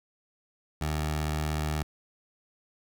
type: tone with notch filter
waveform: 15% pulse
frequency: 76.5 Hz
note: D#2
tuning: 29 cents flat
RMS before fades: -30 dBFS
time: 0.81-1.83 s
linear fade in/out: 5 ms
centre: 260 Hz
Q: 1.6
effects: none